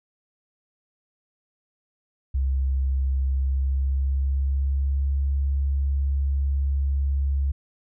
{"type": "tone with pitch glide", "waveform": "sine", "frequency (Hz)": [66.7, 69.09], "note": ["C2", "C#2"], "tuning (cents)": [34, -5], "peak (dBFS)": -20, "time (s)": [2.34, 7.52], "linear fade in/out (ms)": 10, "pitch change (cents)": 61, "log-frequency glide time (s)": [3.25, 5.18], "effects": []}